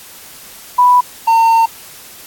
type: tone pair in turn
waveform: sine / triangle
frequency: 987.8 / 909.5 Hz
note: B5 / A#5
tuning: 0 / -43 cents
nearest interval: minor second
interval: 143 cents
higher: first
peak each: -5 dBFS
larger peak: neither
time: 0.78-1.01 / 1.27-1.66 s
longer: second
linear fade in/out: 10 ms
effects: white hiss -36 dBFS RMS until 2.26 s + AAC 64 kbps